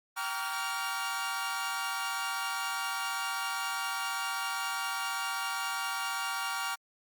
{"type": "tone cluster", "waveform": "sawtooth", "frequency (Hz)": [778, 935, 1142, 1400], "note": ["G5", "A#5", "D6", "F6"], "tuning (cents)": [-13, 5, -49, 4], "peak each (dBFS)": [-36, -35, -34, -32], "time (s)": [0.16, 6.76], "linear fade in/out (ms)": 20, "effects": ["Opus 32 kbps"]}